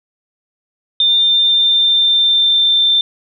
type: tone with pitch glide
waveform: sine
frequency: 3598 to 3569 Hz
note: A7 to A7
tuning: +38 to +24 cents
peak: -9 dBFS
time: 1-3.01 s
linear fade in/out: 2 ms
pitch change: -14 cents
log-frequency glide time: 1.28-2.81 s
effects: none